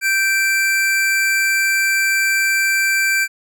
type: tone pair together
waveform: square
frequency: 1563 / 2342 Hz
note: G6 / D7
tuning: -6 / -5 cents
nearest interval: perfect fifth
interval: 701 cents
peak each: -18 dBFS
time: 0.01-3.28 s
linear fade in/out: 50 ms
effects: none